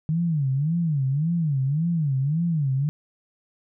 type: tone with vibrato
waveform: sine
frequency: 150.8 Hz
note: D3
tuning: 46 cents sharp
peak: -20 dBFS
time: 0.09-2.89 s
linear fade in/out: 0 ms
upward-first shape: sine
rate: 1.8 Hz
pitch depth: 230 cents each way
effects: none